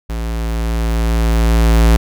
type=tone with level ramp; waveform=square; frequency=56.4 Hz; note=A1; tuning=44 cents sharp; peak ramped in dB=-20 to -7 dBFS; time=0.09-1.97 s; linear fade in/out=10 ms; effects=none